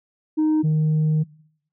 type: tone pair in turn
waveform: sine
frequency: 310 / 155 Hz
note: D#4 / D#3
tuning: -6 / -6 cents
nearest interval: octave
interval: 1200 cents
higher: first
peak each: -14 dBFS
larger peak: neither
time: 0.37-0.63 / 0.63-1.24 s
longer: second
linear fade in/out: 20 ms
effects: noise-tail reverb RT60 0.7 s tail -24 dB re dry + tanh soft clip ceiling -15 dBFS